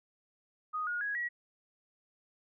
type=tone with pitch steps; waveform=sine; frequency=1244.5 / 1437.8 / 1661.2 / 1919.3 Hz; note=D#6 / F6 / G#6 / B6; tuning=0 / +50 / 0 / -50 cents; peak=-32 dBFS; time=0.73-1.29 s; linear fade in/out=20 ms; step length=140 ms; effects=none